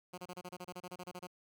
10% pulse tone bursts, 180 Hz, F#3, 47 cents flat, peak -35 dBFS, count 15, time 0.13-1.272 s, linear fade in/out 10 ms, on 50 ms, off 28 ms, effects none

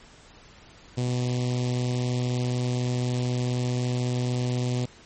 sawtooth tone with notch filter, 124 Hz, B2, 7 cents sharp, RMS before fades -26 dBFS, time 0.97-4.86 s, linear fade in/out 10 ms, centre 1400 Hz, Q 0.53, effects pink hiss -51 dBFS RMS until 5.05 s + MP3 32 kbps

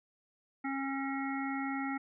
harmonic tone, 272.4 Hz, C#4, 30 cents flat, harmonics 1 / 3 / 5 / 7 / 8, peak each -35 / -40 / -42 / -43 / -44 dBFS, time 0.64-1.98 s, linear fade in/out 10 ms, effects none

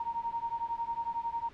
sine beating tone pair, 924 / 935 Hz, A#5 / A#5, -16 / +5 cents, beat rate 11 Hz, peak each -35 / -35 dBFS, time 0-1.49 s, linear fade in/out 5 ms, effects pink hiss -55 dBFS RMS until 1.53 s + low-pass 3000 Hz 12 dB/octave

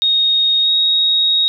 sine tone with pitch glide, 3730 to 3769 Hz, A#7 to A#7, 0 to +18 cents, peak -11 dBFS, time 0.02-1.48 s, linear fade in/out 0 ms, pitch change +18 cents, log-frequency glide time 0.61-0.7 s, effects none

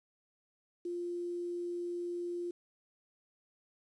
sine tone with quantisation, 349.2 Hz, F4, in tune, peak -35 dBFS, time 0.85-2.51 s, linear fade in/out 5 ms, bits 10, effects resampled to 22050 Hz

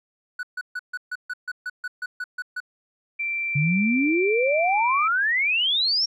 triangle tone bursts, 1480 Hz, F#6, in tune, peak -25 dBFS, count 13, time 0.39-2.603 s, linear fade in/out 5 ms, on 41 ms, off 140 ms
sine tone, 2349 Hz, D7, in tune, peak -24 dBFS, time 3.19-5.08 s, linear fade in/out 10 ms
sine exponential sweep, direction up, 138.59 to 5630 Hz, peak -19 dBFS, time 3.55-6.06 s, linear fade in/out 10 ms
effects none

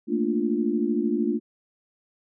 sine chord, Bb major seventh, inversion third, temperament equal, 220 / 233.1 / 293.7 / 349.2 Hz, A3 / Bb3 / D4 / F4, 0 / 0 / 0 / 0 cents, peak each -27 dBFS, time 0.07-1.4 s, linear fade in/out 50 ms, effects none

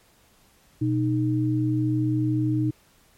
sine tone pair together, 122.59 / 308.9 Hz, B2 / D#4, -12 / -12 cents, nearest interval octave + major third, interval 1600 cents, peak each -23 dBFS, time 0.81-2.71 s, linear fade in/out 10 ms, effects pink hiss -59 dBFS RMS until 3.17 s + MP3 64 kbps

